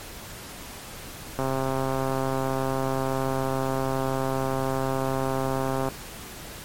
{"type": "click train", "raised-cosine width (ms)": 1, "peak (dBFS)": -13, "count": 599, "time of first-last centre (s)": [1.39, 5.886], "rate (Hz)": 133, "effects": ["pink hiss -40 dBFS RMS until 6.64 s", "MP3 64 kbps"]}